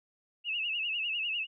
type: tone with vibrato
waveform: sine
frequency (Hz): 2726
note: F7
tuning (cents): -43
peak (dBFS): -30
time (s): 0.44-1.47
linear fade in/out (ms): 50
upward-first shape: sine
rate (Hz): 10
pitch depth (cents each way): 110
effects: none